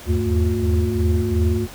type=tone cluster; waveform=sine; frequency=79.3 / 82.2 / 101.3 / 224.3 / 358.9 Hz; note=D#2 / E2 / G#2 / A3 / F4; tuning=+33 / -4 / -43 / +34 / +47 cents; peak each=-20 / -21 / -23 / -24 / -23 dBFS; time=0.06-1.68 s; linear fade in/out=50 ms; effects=tanh soft clip ceiling -8 dBFS + pink hiss -39 dBFS RMS until 1.74 s